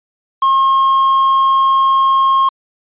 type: tone with quantisation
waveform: triangle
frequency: 1075 Hz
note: C6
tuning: 47 cents sharp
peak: -7 dBFS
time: 0.42-2.49 s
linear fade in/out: 5 ms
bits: 5
effects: resampled to 8000 Hz